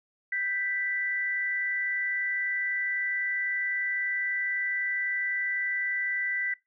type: tone pair together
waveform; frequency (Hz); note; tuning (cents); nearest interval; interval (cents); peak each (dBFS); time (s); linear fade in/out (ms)
sine; 1570 / 1978.1; G6 / B6; +2 / +2; major third; 400; -34 / -28; 0.32-6.54; 5
effects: noise-tail reverb RT60 0.2 s tail -21 dB re dry